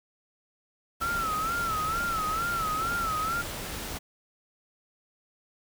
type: noise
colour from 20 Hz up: pink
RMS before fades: -36 dBFS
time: 1-3.99 s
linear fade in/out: 20 ms
type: tone with vibrato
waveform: sine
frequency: 1323 Hz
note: E6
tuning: 6 cents sharp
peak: -27 dBFS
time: 1.01-3.42 s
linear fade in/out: 10 ms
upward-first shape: sine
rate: 2.2 Hz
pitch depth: 100 cents each way
effects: none